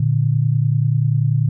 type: tone pair together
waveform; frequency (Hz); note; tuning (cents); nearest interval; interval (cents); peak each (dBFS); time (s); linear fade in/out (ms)
sine; 116.54 / 146.83; A#2 / D3; 0 / 0; major third; 400; -16 / -17; 0-1.49; 5
effects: none